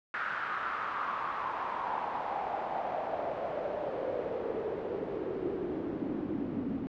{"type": "noise with band-pass filter sweep", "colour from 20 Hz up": "pink", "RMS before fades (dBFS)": -35, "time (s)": [0.14, 6.87], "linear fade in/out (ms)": 0, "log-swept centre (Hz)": [1500, 250], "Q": 4.3, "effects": ["low-pass 3000 Hz 12 dB/octave"]}